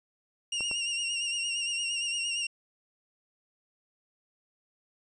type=tone with vibrato; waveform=sawtooth; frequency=2800 Hz; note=F7; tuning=4 cents sharp; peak=-26 dBFS; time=0.52-2.47 s; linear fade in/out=5 ms; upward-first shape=sine; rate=8.7 Hz; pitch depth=46 cents each way
type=clicks; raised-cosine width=1 ms; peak=-27 dBFS; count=2; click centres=0.607 / 0.713 s
effects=resampled to 22050 Hz